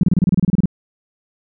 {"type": "tone bursts", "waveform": "sine", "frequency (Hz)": 180.4, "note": "F#3", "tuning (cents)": -44, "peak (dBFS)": -9, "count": 13, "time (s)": [0.01, 0.657], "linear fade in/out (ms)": 2, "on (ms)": 23, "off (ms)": 29, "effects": []}